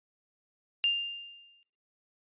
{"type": "tone with exponential decay", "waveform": "sine", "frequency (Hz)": 2799, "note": "F7", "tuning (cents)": 3, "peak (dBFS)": -22, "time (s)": [0.84, 1.63], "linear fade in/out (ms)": 0, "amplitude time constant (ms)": 170, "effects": ["noise-tail reverb RT60 0.7 s tail -23 dB re dry", "resampled to 8000 Hz"]}